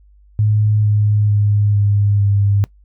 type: tone with pitch steps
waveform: sine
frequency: 106.2 / 104.8 / 103.42 / 102.05 / 100.7 Hz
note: G#2 / G#2 / G#2 / G#2 / G2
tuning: +39 / +16 / -7 / -30 / +47 cents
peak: -11 dBFS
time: 0.39-2.64 s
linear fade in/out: 0 ms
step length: 450 ms
effects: noise-tail reverb RT60 0.1 s tail -21 dB re dry + added 50 Hz sine -45 dBFS peak until 2.84 s